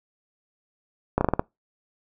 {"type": "slowing click train", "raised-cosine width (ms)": 1, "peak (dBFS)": -6, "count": 6, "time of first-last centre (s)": [1.18, 1.395], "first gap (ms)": 30, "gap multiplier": 1.18, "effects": ["noise-tail reverb RT60 0.2 s tail -25 dB re dry"]}